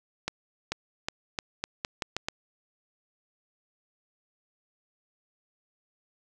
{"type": "accelerating click train", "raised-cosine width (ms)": 0.2, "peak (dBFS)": -12, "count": 9, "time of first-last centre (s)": [0.28, 2.285], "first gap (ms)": 440, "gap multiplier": 0.83, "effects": []}